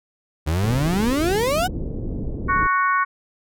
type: exponential sweep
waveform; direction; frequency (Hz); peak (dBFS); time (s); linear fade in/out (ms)
35% pulse; up; 73.42 to 770; -17; 0.46-1.68; 20
type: low-pass noise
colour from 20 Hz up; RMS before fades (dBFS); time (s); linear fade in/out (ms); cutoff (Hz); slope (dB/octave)
pink; -27; 0.63-2.67; 2; 420; 24
type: harmonic tone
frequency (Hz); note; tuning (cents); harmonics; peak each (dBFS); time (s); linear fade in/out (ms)
370; F#4; 0; 3 / 4 / 5 / 6; -18 / -22 / -28 / -31; 2.48-3.05; 20
effects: none